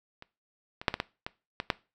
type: clicks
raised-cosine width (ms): 0.3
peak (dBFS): -28 / -23 / -6 / -13 / -12 / -18 / -15 / -8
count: 8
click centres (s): 0.224 / 0.815 / 0.882 / 0.941 / 1.001 / 1.265 / 1.601 / 1.702
effects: noise-tail reverb RT60 0.3 s tail -20 dB re dry

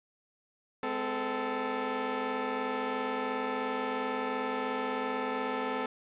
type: tone cluster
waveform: 15% pulse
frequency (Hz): 208.5 / 256.7 / 439.9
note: G#3 / C4 / A4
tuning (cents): +7 / -33 / 0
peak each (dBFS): -36 / -28 / -27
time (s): 0.83-5.86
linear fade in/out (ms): 2
effects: resampled to 8000 Hz + 10-bit

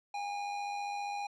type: tone with amplitude modulation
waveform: square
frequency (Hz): 814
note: G#5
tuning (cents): -35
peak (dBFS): -34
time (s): 0.14-1.27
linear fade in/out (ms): 5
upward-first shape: sine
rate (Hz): 95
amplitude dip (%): 40
effects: low-pass 5000 Hz 12 dB/octave

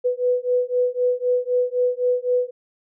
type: beating tone pair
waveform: sine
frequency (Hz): 493.9 / 497.8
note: B4 / B4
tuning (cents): 0 / +14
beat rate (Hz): 3.9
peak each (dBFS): -21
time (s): 0.04-2.51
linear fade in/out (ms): 20
effects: none

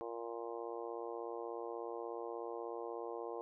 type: harmonic tone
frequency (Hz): 116.54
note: A#2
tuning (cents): 0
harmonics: 3 / 4 / 5 / 6 / 7 / 8 / 9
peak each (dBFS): -47 / -44 / -50 / -51 / -51 / -55 / -52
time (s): 0.01-3.41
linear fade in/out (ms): 0
effects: none

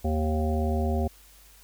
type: harmonic tone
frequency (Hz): 77.78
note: D#2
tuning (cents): 0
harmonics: 1 / 3 / 5 / 7 / 9 / 10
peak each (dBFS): -25 / -30 / -33 / -35 / -34 / -40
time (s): 0.04-1.08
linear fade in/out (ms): 10
effects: added 50 Hz sine -55 dBFS peak until 1.63 s + white hiss -55 dBFS RMS until 1.63 s

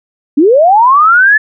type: linear sweep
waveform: sine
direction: up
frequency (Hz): 264 to 1760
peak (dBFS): -3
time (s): 0.37-1.38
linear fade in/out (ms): 10
effects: none

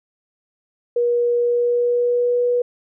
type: tone with pitch glide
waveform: sine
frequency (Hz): 479.3 to 487.4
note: A#4 to B4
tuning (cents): +48 to -23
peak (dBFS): -15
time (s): 0.96-2.62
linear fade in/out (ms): 5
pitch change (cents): +29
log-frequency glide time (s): 1.38-2.43
effects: none

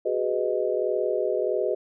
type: chord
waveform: sine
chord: G# minor seventh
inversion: third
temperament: just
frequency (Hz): 373.8 / 415.3 / 498.4 / 623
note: F#4 / G#4 / B4 / D#5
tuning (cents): +18 / 0 / +16 / +2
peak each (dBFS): -28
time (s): 0.05-1.75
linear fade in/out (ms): 10
effects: none

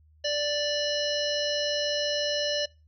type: harmonic tone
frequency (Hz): 587.3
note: D5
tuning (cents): 0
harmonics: 1 / 3 / 5 / 7 / 9 / 10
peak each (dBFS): -28 / -36 / -32 / -34 / -35 / -41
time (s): 0.24-2.66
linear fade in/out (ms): 10
effects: noise-tail reverb RT60 0.3 s tail -24 dB re dry + added 77 Hz sine -56 dBFS peak until 2.87 s

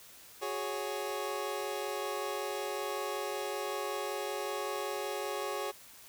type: chord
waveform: 25% pulse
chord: F# suspended second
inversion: none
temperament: equal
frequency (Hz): 370 / 415.3 / 554.4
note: F#4 / G#4 / C#5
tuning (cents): 0 / 0 / 0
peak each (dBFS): -37 / -34 / -35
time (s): 0.41-5.72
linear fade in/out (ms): 20
effects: white hiss -54 dBFS RMS until 6.08 s

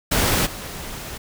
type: noise with level steps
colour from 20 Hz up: pink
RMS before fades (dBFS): -19 / -33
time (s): 0.11-1.18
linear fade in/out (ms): 10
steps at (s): 0.45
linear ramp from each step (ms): 20
effects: none

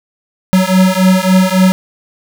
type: beating tone pair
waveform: square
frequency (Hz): 185 / 188.6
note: F#3 / F#3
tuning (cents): 0 / +33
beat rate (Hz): 3.6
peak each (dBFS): -11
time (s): 0.53-1.72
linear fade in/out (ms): 0
effects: none

